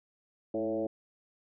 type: tone with frequency modulation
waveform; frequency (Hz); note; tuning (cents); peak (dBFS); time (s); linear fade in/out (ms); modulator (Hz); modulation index
sine; 441.4; A4; +5; -29; 0.54-0.87; 5; 113; 1.7
effects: none